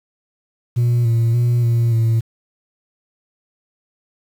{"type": "tone with pitch steps", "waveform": "sine", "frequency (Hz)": [120.1, 115.4, 120.3, 117.1, 113.7], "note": ["B2", "A#2", "B2", "A#2", "A#2"], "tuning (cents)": [-48, -17, -45, 8, -43], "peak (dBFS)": -10, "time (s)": [0.76, 2.21], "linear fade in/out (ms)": 20, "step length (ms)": 290, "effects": ["tanh soft clip ceiling -12 dBFS", "7-bit"]}